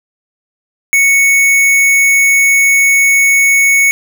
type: tone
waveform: square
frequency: 2217 Hz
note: C#7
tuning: in tune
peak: -7 dBFS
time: 0.93-3.91 s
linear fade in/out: 0 ms
effects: none